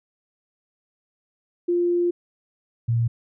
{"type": "tone pair in turn", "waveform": "sine", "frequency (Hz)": [349.2, 116.53], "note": ["F4", "A#2"], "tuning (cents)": [0, 0], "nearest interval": "octave + perfect fifth", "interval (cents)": 1900, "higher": "first", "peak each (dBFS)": -18, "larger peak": "neither", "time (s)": [[1.68, 2.11], [2.88, 3.08]], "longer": "first", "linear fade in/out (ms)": 10, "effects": []}